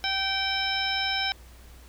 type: harmonic tone with a mistuned harmonic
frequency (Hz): 776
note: G5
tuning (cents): -18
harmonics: 1 / 2 / 3 / 4 / 5 / 7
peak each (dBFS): -32 / -32 / -32 / -32 / -32 / -32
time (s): 0.04-1.32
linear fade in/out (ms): 0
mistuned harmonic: 7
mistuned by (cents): -49
effects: added 60 Hz sine -47 dBFS peak until 1.88 s + pink hiss -54 dBFS RMS until 1.88 s